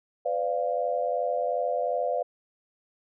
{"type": "chord", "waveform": "sine", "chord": "B diminished", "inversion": "none", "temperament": "equal with one note detuned", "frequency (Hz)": [504.6, 587.3, 698.5], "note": ["B4", "D5", "F5"], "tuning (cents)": [37, 0, 0], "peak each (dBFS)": -29, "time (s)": [0.25, 2.23], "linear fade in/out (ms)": 10, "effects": []}